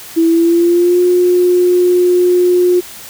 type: tone with pitch glide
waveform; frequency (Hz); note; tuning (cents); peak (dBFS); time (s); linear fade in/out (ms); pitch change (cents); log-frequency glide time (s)
sine; 330 to 357.8; E4 to F4; +2 to +42; -7; 0.16-2.81; 20; +140; 0.27-1.02
effects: white hiss -32 dBFS RMS until 3.09 s